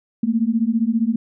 sine beating tone pair, 220 / 235 Hz, A3 / A#3, 0 / +14 cents, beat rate 15 Hz, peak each -19 dBFS, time 0.23-1.16 s, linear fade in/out 5 ms, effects none

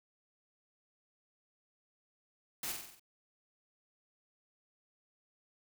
white noise with echo, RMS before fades -39 dBFS, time 2.63-2.72 s, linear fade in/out 2 ms, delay 46 ms, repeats 6, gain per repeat -4 dB, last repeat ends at 2.996 s, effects none

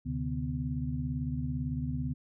sine tone cluster, 73.5 / 129.3 / 147.2 / 249 Hz, D2 / C3 / D3 / B3, +2 / -20 / +4 / +14 cents, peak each -37 / -37 / -35 / -36 dBFS, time 0.05-2.14 s, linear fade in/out 20 ms, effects none

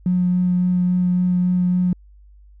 triangle tone with vibrato, 180 Hz, F#3, 47 cents flat, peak -11 dBFS, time 0.06-1.93 s, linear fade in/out 2 ms, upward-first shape sine, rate 3.6 Hz, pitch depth 9 cents each way, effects tanh soft clip ceiling -13 dBFS + added 50 Hz sine -44 dBFS peak until 2.6 s

